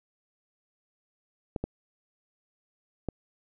clicks, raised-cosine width 2 ms, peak -17 dBFS, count 3, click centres 1.562 / 1.64 / 3.087 s, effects none

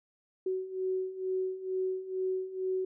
sine beating tone pair, 373.2 / 375.4 Hz, F#4 / F#4, +15 / +25 cents, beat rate 2.2 Hz, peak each -36 / -32 dBFS, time 0.46-2.85 s, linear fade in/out 5 ms, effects none

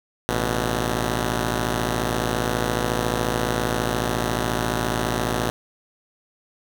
5% pulse tone pair together, 54.41 / 122.5 Hz, A1 / B2, -19 / -14 cents, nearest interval octave + major second, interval 1405 cents, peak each -13 dBFS, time 0.29-5.5 s, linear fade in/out 0 ms, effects none

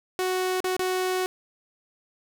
sawtooth tone with dropouts, 370 Hz, F#4, in tune, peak -20 dBFS, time 0.19-1.26 s, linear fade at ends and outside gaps 0 ms, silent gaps 0.604-0.643 / 0.766-0.794 s, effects none

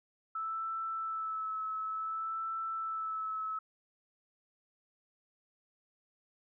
sine tone with vibrato, 1312 Hz, E6, 9 cents flat, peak -34 dBFS, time 0.35-3.59 s, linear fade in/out 5 ms, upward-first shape sine, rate 0.56 Hz, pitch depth 21 cents each way, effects none

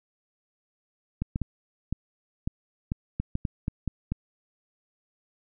clicks, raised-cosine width 5 ms, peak -15 dBFS, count 12, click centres 1.22 / 1.359 / 1.417 / 1.926 / 2.475 / 2.919 / 3.2 / 3.354 / 3.452 / 3.681 / 3.877 / 4.12 s, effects none

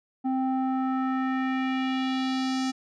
square tone with low-pass filter sweep, 261.6 Hz, C4, in tune, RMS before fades -27 dBFS, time 0.24-2.72 s, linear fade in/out 20 ms, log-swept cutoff 670 to 6100 Hz, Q 2, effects none

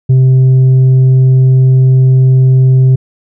sine tone with tanh clipping, 130.2 Hz, C3, 8 cents flat, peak -4 dBFS, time 0.09-2.96 s, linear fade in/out 10 ms, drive 3 dB, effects none

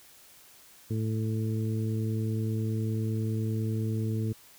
harmonic tone, 110 Hz, A2, in tune, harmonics 1 / 2 / 3 / 4, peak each -28 / -34 / -38 / -40 dBFS, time 0.9-4.33 s, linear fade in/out 10 ms, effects white hiss -55 dBFS RMS until 4.58 s

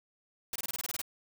white noise bursts, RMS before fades -36 dBFS, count 10, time 0.53-1.016 s, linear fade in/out 2 ms, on 27 ms, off 24 ms, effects none

